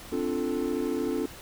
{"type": "chord", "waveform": "triangle", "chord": "D minor seventh", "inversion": "third", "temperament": "equal with one note detuned", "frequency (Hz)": [260, 293.7, 349.2, 440], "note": ["C4", "D4", "F4", "A4"], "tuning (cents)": [-11, 0, 0, 0], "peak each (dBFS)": -30, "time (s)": [0.12, 1.26], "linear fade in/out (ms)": 5, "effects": ["pink hiss -45 dBFS RMS until 1.41 s"]}